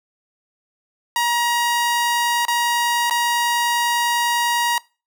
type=tone with dropouts; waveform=sawtooth; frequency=950 Hz; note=A#5; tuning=33 cents sharp; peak=-13 dBFS; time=1.16-4.78 s; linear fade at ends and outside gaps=1 ms; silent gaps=2.452-2.482 / 3.098-3.109 s; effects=noise-tail reverb RT60 0.3 s tail -22 dB re dry